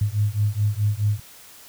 sine beating tone pair, 102.1 / 106.8 Hz, G#2 / G#2, -29 / +49 cents, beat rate 4.7 Hz, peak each -22 dBFS, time 0.01-1.2 s, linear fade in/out 5 ms, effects white hiss -46 dBFS RMS until 1.68 s

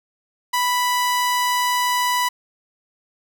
sawtooth tone, 987.8 Hz, B5, in tune, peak -14 dBFS, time 0.53-2.29 s, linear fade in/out 10 ms, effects none

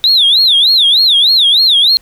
sine tone with vibrato, 3729 Hz, A#7, in tune, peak -4 dBFS, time 0.04-1.97 s, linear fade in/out 0 ms, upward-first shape sine, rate 3.3 Hz, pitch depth 250 cents each way, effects tanh soft clip ceiling -2 dBFS + pink hiss -48 dBFS RMS until 2.01 s

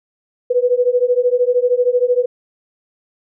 sine beating tone pair, 487.1 / 500.1 Hz, B4 / B4, -24 / +22 cents, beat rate 13 Hz, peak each -15 dBFS, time 0.5-2.26 s, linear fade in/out 10 ms, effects none

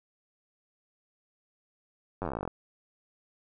slowing click train, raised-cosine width 1 ms, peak -19 dBFS, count 17, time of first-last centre 2.22-2.477 s, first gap 10 ms, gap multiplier 1.06, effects none

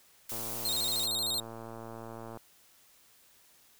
blue noise, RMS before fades -38 dBFS, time 0.29-1.06 s, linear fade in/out 5 ms
click train, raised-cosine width 1 ms, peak -30 dBFS, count 235, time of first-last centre 0.32-2.373 s, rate 114 Hz
sawtooth tone with vibrato, 3951 Hz, B7, in tune, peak -27 dBFS, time 0.65-1.4 s, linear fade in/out 2 ms, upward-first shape square, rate 13 Hz, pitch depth 96 cents each way
effects white hiss -62 dBFS RMS until 3.79 s

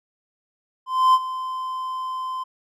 triangle tone with ADSR envelope, 1033 Hz, C6, 22 cents flat, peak -9 dBFS, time 0.86-2.44 s, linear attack 280 ms, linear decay 44 ms, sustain -15 dB, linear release 14 ms, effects none

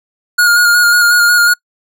square tone with vibrato, 1429 Hz, F6, 39 cents sharp, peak -7 dBFS, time 0.38-1.54 s, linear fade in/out 10 ms, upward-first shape square, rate 5.5 Hz, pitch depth 20 cents each way, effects noise-tail reverb RT60 0.1 s tail -26 dB re dry

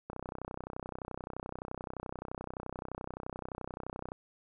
click train, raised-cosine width 1 ms, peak -25 dBFS, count 128, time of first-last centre 0.1-4.119 s, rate 31.6 Hz, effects none

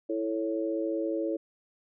sine chord, A major, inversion second, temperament equal, 329.6 / 440 / 554.4 Hz, E4 / A4 / C#5, 0 / 0 / 0 cents, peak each -30 / -34 / -33 dBFS, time 0.09-1.37 s, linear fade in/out 10 ms, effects none

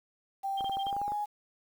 sine tone with pitch glide, 784 to 830.6 Hz, G5 to G#5, 0 to 0 cents, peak -30 dBFS, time 0.43-1.26 s, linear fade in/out 20 ms, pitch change +100 cents, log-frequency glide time 0.81-1.14 s
sine tone bursts, 3189 Hz, G7, 29 cents sharp, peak -38 dBFS, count 5, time 0.57-0.907 s, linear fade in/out 10 ms, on 49 ms, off 23 ms
clicks, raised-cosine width 1 ms, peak -28 dBFS, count 10, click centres 0.608 / 0.644 / 0.696 / 0.77 / 0.868 / 0.928 / 0.966 / 1.016 / 1.08 / 1.12 s
effects 9-bit

